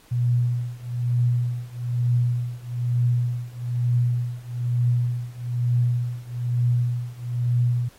sine tone with tremolo, 121.4 Hz, B2, 29 cents flat, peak -16 dBFS, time 0.11-7.89 s, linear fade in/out 10 ms, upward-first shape triangle, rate 1.1 Hz, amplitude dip 95%, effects pink hiss -54 dBFS RMS until 7.98 s + AAC 48 kbps

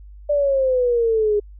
sine exponential sweep, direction down, 591 to 410 Hz, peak -15 dBFS, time 0.29-1.4 s, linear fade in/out 10 ms, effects added 50 Hz sine -38 dBFS peak until 1.59 s

